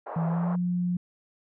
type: band-pass noise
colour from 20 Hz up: pink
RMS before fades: -37 dBFS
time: 0.06-0.56 s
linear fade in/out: 10 ms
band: 550 to 1100 Hz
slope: 24 dB/octave
type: tone with pitch glide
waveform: sine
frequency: 164.81 to 177.66 Hz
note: E3 to F3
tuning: 0 to +30 cents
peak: -24 dBFS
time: 0.16-0.97 s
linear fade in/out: 5 ms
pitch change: +130 cents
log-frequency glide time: 0.26-0.55 s
effects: none